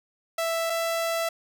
sawtooth tone pair in turn, 661 / 664.1 Hz, E5 / E5, +5 / +13 cents, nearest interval unison, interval 8 cents, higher second, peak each -21 / -21 dBFS, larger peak neither, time 0.38-0.7 / 0.7-1.29 s, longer second, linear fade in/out 5 ms, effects none

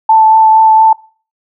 sine tone with vibrato, 880 Hz, A5, in tune, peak -3 dBFS, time 0.09-0.93 s, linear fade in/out 5 ms, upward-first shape triangle, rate 4.3 Hz, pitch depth 13 cents each way, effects noise-tail reverb RT60 0.4 s tail -22 dB re dry

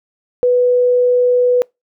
sine tone, 493.9 Hz, B4, in tune, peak -9 dBFS, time 0.43-1.62 s, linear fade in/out 0 ms, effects noise-tail reverb RT60 0.2 s tail -26 dB re dry

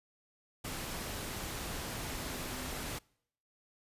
sine tone in noise, 253.6 Hz, B3, 46 cents sharp, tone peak -48 dBFS, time 2.1-2.85 s, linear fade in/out 10 ms, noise pink, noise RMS -40 dBFS, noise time 0.64-2.99 s, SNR -11 dB, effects noise-tail reverb RT60 0.7 s tail -26 dB re dry + resampled to 32000 Hz

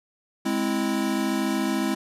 square chord, Ab augmented, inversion none, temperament equal, 207.7 / 261.6 / 329.6 Hz, Ab3 / C4 / E4, 0 / 0 / 0 cents, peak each -28 dBFS, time 0.45-1.95 s, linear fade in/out 10 ms, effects resampled to 32000 Hz

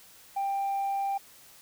sine tone, 790 Hz, G5, 13 cents sharp, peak -25 dBFS, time 0.36-1.18 s, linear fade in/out 10 ms, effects tanh soft clip ceiling -25 dBFS + white hiss -54 dBFS RMS until 1.61 s

